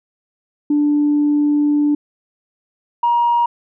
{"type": "tone pair in turn", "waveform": "sine", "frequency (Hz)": [293.9, 948.8], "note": ["D4", "A#5"], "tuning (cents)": [1, 30], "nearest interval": "octave + minor sixth", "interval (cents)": 2029, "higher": "second", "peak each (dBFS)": -11, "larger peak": "neither", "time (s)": [[0.7, 1.95], [3.03, 3.46]], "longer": "first", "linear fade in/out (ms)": 5, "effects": ["tanh soft clip ceiling -8 dBFS"]}